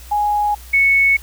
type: tone pair in turn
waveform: sine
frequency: 830.6 / 2210 Hz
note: G#5 / C#7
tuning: 0 / -6 cents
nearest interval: octave + perfect fourth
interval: 1694 cents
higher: second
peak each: -14 / -10 dBFS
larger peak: second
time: 0.11-0.55 / 0.73-1.17 s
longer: neither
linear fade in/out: 10 ms
effects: added 60 Hz sine -36 dBFS peak until 1.22 s + white hiss -42 dBFS RMS until 1.22 s